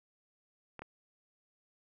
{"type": "clicks", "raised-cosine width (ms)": 0.5, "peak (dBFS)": -29, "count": 2, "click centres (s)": [0.793, 0.82], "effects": []}